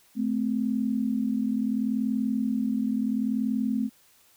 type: tone pair together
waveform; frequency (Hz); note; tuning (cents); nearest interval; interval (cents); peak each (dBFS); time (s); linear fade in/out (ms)
sine; 217.2 / 257.9; A3 / C4; -22 / -25; minor third; 297; -26 / -27; 0.15-3.9; 50
effects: white hiss -60 dBFS RMS until 4.36 s